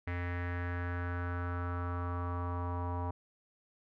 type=tone with low-pass filter sweep; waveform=square; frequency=88 Hz; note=F2; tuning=14 cents sharp; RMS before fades=-36 dBFS; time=0.07-3.11 s; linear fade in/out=5 ms; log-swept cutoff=2000 to 950 Hz; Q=4.7; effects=none